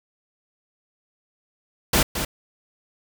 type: noise with echo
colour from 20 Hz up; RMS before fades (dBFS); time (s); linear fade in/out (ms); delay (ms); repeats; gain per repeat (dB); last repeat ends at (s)
pink; -18; 1.93-2.03; 5; 220; 1; -8; 2.25
effects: none